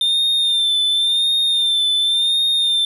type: tone with vibrato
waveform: triangle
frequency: 3600 Hz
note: A7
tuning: 39 cents sharp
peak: -13 dBFS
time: 0.01-2.85 s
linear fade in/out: 2 ms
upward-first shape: sine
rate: 0.92 Hz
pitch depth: 43 cents each way
effects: none